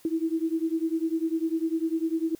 sine beating tone pair, 321 / 331 Hz, E4 / E4, -46 / +7 cents, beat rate 10 Hz, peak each -27 / -28 dBFS, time 0.05-2.35 s, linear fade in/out 2 ms, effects white hiss -57 dBFS RMS until 2.39 s

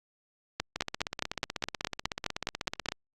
two click trains, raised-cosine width 0.2 ms, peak -15 / -11 dBFS, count 36 / 12, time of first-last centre 0.76-2.92 / 0.6-2.887 s, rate 16.2 / 4.81 Hz, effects Opus 48 kbps

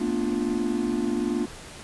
triangle chord, B half-diminished seventh, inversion third, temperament equal with one note detuned, 225.7 / 246.9 / 293.7 / 349.2 Hz, A3 / B3 / D4 / F4, +44 / 0 / 0 / 0 cents, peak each -27 dBFS, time 0-1.46 s, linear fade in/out 10 ms, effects pink hiss -42 dBFS RMS until 1.83 s + resampled to 24000 Hz

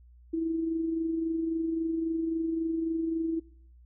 sine tone with amplitude modulation, 326.8 Hz, E4, 15 cents flat, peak -25 dBFS, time 0.33-3.4 s, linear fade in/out 10 ms, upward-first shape sine, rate 23.7 Hz, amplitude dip 40%, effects noise-tail reverb RT60 0.6 s tail -22 dB re dry + added 60 Hz sine -52 dBFS peak until 3.85 s

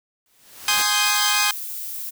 white noise with exponential growth, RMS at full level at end -25 dBFS, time 0.26-0.82 s, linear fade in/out 1 ms, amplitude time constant 120 ms
10% pulse chord, Ab major seventh, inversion none, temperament equal, 830.6 / 1046.5 / 1244.5 / 1568 Hz, Ab5 / C6 / Eb6 / G6, 0 / 0 / 0 / 0 cents, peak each -15 dBFS, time 0.68-1.51 s, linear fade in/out 2 ms
violet noise, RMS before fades -31 dBFS, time 1.04-2.11 s, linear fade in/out 20 ms
effects none

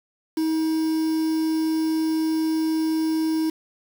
triangle tone with quantisation, 318.4 Hz, D#4, 40 cents sharp, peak -18 dBFS, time 0.37-3.5 s, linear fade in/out 5 ms, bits 6, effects none

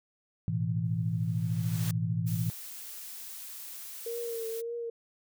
sine chord, A suspended second, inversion none, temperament equal, 110 / 123.47 / 164.81 Hz, A2 / B2 / E3, 0 / 0 / 0 cents, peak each -31 / -34 / -31 dBFS, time 0.48-2.5 s, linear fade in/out 0 ms
white noise with exponential growth, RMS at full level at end -38 dBFS, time 0.85-1.91 s, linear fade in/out 2 ms, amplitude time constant 230 ms
blue noise, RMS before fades -43 dBFS, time 2.26-4.62 s, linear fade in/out 20 ms
sine tone with vibrato, 461 Hz, A#4, 19 cents flat, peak -33 dBFS, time 4.06-4.9 s, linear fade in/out 5 ms, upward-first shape triangle, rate 1.8 Hz, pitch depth 48 cents each way
effects none

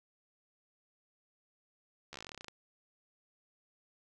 slowing click train, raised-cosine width 0.2 ms, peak -28 dBFS, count 16, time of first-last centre 2.13-2.483 s, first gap 13 ms, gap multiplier 1.08, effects none

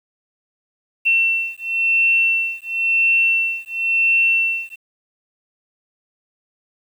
sine beating tone pair, 2700 / 2700.96 Hz, E7 / E7, +41 / +41 cents, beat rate 0.96 Hz, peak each -18 dBFS, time 1.05-4.76 s, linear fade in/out 20 ms, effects 8-bit

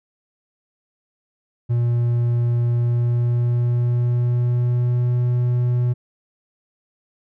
triangle tone with pitch glide, 119.4 to 122.54 Hz, A#2 to B2, +42 to -13 cents, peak -14 dBFS, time 1.69-5.94 s, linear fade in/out 20 ms, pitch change +45 cents, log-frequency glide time 2.7-5.16 s, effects none

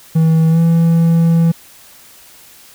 triangle tone with pitch glide, 161.4 to 166.23 Hz, E3 to E3, -36 to +15 cents, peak -6 dBFS, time 0.15-1.52 s, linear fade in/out 10 ms, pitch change +51 cents, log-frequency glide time 0.5-0.59 s, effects white hiss -42 dBFS RMS until 2.74 s

